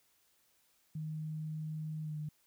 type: tone with pitch glide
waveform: sine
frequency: 155.56 to 151.66 Hz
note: D#3 to D#3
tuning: 0 to -44 cents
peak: -37 dBFS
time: 0.95-2.29 s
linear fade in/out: 5 ms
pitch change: -44 cents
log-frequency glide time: 2.02-2.16 s
effects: white hiss -72 dBFS RMS until 2.46 s